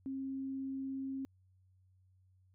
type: tone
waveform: sine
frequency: 268.3 Hz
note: C4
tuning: 44 cents sharp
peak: -37 dBFS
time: 0.06-1.25 s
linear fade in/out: 0 ms
effects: added 93 Hz sine -65 dBFS peak until 2.54 s